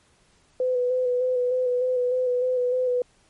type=tone with vibrato; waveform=sine; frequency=501 Hz; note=B4; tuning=25 cents sharp; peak=-20 dBFS; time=0.6-3.02 s; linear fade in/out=2 ms; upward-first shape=square; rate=3.3 Hz; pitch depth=23 cents each way; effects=pink hiss -61 dBFS RMS until 3.29 s + MP3 48 kbps